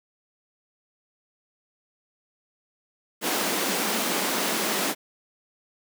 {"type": "high-pass noise", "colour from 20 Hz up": "pink", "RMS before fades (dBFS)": -26, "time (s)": [3.21, 4.95], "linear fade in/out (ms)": 50, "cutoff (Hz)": 190, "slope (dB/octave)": 48, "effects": []}